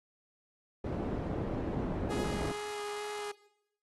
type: low-pass noise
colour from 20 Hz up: white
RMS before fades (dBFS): -35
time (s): 0.84-2.52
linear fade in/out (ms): 5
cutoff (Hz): 370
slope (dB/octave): 12
type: tone with vibrato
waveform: sawtooth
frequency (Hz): 415.3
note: G#4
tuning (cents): 0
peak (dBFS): -33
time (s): 2.1-3.32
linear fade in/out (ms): 10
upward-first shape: sine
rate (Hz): 2.3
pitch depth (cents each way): 9
effects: noise-tail reverb RT60 0.8 s tail -18 dB re dry + AAC 32 kbps